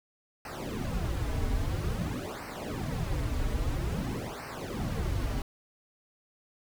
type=noise with flanger; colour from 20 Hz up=brown; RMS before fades=-32 dBFS; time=0.45-5.42 s; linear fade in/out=2 ms; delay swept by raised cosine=0.28 to 5.78 ms; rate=0.5 Hz; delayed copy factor=-1; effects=none